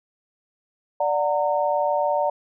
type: chord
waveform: sine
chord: D augmented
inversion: none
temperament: just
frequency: 587.3 / 734.2 / 917.7 Hz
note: D5 / F#5 / A#5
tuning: 0 / -14 / -27 cents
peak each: -22 / -25 / -24 dBFS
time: 1-2.3 s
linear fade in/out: 5 ms
effects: none